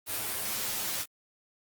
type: noise with comb filter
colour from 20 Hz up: white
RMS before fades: -33 dBFS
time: 0.06-1.06 s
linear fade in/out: 50 ms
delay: 9.5 ms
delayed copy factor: +0.85
effects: Opus 32 kbps